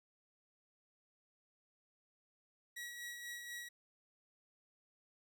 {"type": "tone with tremolo", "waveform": "sawtooth", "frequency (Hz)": 1919, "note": "A#6", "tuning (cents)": 50, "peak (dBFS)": -40, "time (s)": [2.76, 3.69], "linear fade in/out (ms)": 10, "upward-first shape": "sine", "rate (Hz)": 4.1, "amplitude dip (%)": 40, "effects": []}